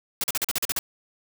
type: noise bursts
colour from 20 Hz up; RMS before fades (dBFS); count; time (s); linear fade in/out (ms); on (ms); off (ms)
white; -25; 9; 0.21-0.79; 2; 28; 41
effects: none